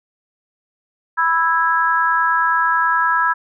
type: chord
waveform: sine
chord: E major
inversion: second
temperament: just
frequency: 988.9 / 1318.5 / 1648.1 Hz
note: B5 / E6 / G#6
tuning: +2 / 0 / -14 cents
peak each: -18 dBFS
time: 1.17-3.34 s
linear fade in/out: 20 ms
effects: none